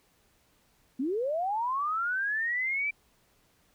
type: linear sweep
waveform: sine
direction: up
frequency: 240 to 2349 Hz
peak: -27 dBFS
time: 0.99-2.91 s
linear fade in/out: 10 ms
effects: pink hiss -67 dBFS RMS until 3.74 s